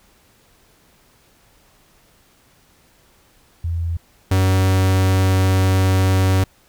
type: tone pair in turn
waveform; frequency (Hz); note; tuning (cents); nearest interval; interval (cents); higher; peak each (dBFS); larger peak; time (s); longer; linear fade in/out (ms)
sine / 45% pulse; 84.1 / 94.5; E2 / F#2; +35 / +37; major second; 202; second; -19 / -13; second; 3.64-3.97 / 4.31-6.44; second; 5
effects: pink hiss -55 dBFS RMS until 6.68 s

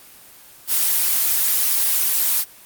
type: noise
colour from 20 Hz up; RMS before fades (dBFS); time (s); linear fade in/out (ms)
blue; -18; 0.67-2.45; 50
effects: white hiss -45 dBFS RMS until 2.65 s + Opus 24 kbps

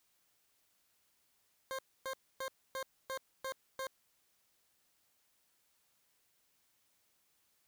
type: tone bursts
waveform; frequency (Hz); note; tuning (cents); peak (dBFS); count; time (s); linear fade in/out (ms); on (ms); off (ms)
20% pulse; 530; C5; +22; -33; 7; 1.71-3.869; 0; 77; 270
effects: white hiss -75 dBFS RMS until 7.67 s

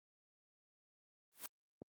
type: noise with exponential growth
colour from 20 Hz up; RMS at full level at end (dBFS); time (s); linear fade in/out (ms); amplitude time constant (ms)
white; -41; 1.32-1.46; 2; 30
type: click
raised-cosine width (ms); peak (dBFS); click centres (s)
2; -35; 1.819
effects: high-pass 150 Hz 12 dB/octave + Opus 24 kbps

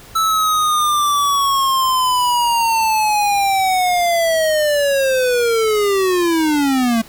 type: linear sweep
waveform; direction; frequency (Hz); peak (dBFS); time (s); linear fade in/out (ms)
square; down; 1318.5 to 221.4; -14; 0.15-7.02; 10
effects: pink hiss -41 dBFS RMS until 7.08 s

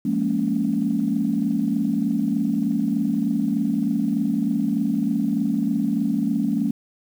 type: chord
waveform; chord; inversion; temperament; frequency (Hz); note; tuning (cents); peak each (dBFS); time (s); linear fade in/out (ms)
sine; Bb minor seventh; second; just; 174.81 / 209.8 / 233.1 / 279.7; F3 / Ab3 / Bb3 / Db4; +2 / +18 / 0 / +16; -28 / -23 / -24 / -24; 0.05-6.71; 5
effects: tanh soft clip ceiling -9 dBFS + 8-bit

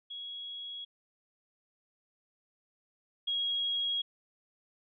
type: tone pair in turn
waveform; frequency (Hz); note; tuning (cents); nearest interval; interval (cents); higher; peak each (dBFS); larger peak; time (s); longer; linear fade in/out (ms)
sine; 3327 / 3296; G#7 / G#7; +2 / -14; unison; 16; first; -39 / -29; second; 0.1-0.85 / 3.27-4.02; neither; 10
effects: none

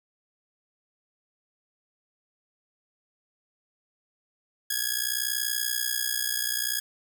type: ring-modulated tone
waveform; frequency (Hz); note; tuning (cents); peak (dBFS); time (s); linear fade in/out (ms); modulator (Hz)
5% pulse; 1665; G#6; +4; -12; 4.7-6.8; 5; 30.3
effects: none

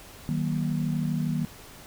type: tone cluster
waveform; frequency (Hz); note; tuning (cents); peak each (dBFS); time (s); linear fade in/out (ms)
sine; 157 / 189.7 / 236.7; D#3 / F#3 / A#3; +16 / +43 / +27; -27 / -31 / -30; 0.29-1.45; 0
effects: pink hiss -47 dBFS RMS until 1.86 s

